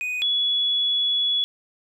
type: tone pair in turn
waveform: triangle / sine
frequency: 2489 / 3390 Hz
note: D#7 / G#7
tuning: 0 / +35 cents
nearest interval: perfect fourth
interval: 535 cents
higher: second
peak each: -23 / -19 dBFS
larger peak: second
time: 0.01-0.22 / 0.22-1.44 s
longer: second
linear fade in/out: 0 ms
effects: none